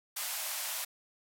white band-pass noise, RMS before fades -37 dBFS, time 0.16-0.85 s, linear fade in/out 10 ms, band 560 to 16000 Hz, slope 96 dB/octave, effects none

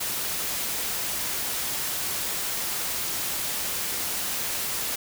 white noise, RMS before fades -29 dBFS, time 0-4.96 s, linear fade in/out 10 ms, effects none

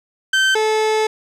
30% pulse tone pair in turn, 1548 / 434.4 Hz, G6 / A4, -22 / -22 cents, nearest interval octave + minor seventh, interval 2200 cents, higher first, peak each -10 / -12 dBFS, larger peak first, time 0.33-0.55 / 0.55-1.07 s, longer second, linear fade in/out 5 ms, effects low-pass 7000 Hz 12 dB/octave + 8-bit

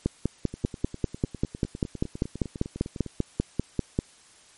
two click trains, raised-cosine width 3 ms, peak -22 / -10 dBFS, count 26 / 21, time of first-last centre 0.54-3.063 / 0.06-3.989 s, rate 9.91 / 5.09 Hz, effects white hiss -55 dBFS RMS until 4.57 s + MP3 48 kbps

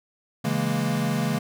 square chord, A# half-diminished seventh, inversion first, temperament equal, 138.59 / 164.81 / 207.7 / 233.1 Hz, C#3 / E3 / G#3 / A#3, 0 / 0 / 0 / 0 cents, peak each -29 dBFS, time 0.44-1.39 s, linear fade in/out 10 ms, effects none

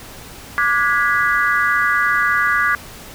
sine chord, G# half-diminished seventh, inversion second, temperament equal with one note detuned, 1174.7 / 1446.2 / 1661.2 / 1975.5 Hz, D6 / F#6 / G#6 / B6, 0 / -40 / 0 / 0 cents, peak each -19 / -19 / -18 / -22 dBFS, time 0.58-2.75 s, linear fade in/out 0 ms, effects pink hiss -37 dBFS RMS until 3.14 s

